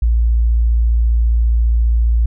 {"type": "tone", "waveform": "sine", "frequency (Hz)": 57.4, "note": "A#1", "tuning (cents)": -26, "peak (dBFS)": -10, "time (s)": [0.02, 2.26], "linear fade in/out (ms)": 5, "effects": []}